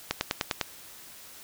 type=click train; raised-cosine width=0.2 ms; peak=-8 dBFS; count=6; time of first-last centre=0.11-0.613 s; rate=9.95 Hz; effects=white hiss -48 dBFS RMS until 1.43 s